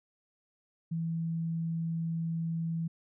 sine tone, 164.81 Hz, E3, in tune, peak -30 dBFS, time 0.91-2.88 s, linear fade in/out 10 ms, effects none

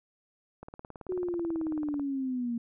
click train, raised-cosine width 1 ms, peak -29 dBFS, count 26, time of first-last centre 0.63-1.996 s, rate 18.3 Hz
sine linear sweep, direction down, 370 to 231 Hz, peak -29 dBFS, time 1.09-2.58 s, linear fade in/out 5 ms
effects none

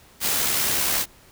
white noise with amplitude modulation, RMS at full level -21 dBFS, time 0.2-1.06 s, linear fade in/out 50 ms, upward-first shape sine, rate 70.6 Hz, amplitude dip 35%, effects pink hiss -52 dBFS RMS until 1.31 s

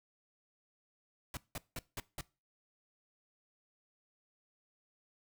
pink noise bursts, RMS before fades -41 dBFS, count 5, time 1.34-2.21 s, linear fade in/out 2 ms, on 30 ms, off 180 ms, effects noise-tail reverb RT60 0.3 s tail -21 dB re dry

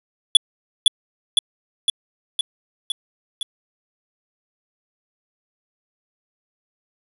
square tone with echo, 3424 Hz, A7, 48 cents flat, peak -6 dBFS, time 0.35-0.37 s, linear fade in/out 2 ms, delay 510 ms, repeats 6, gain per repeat -3 dB, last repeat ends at 3.43 s, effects resampled to 32000 Hz + 7-bit

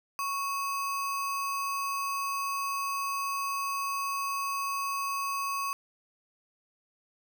sine tone with sample-and-hold, 1108.7 Hz, C#6, in tune, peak -29 dBFS, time 0.19-5.73 s, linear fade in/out 0 ms, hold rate 3675 Hz, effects none

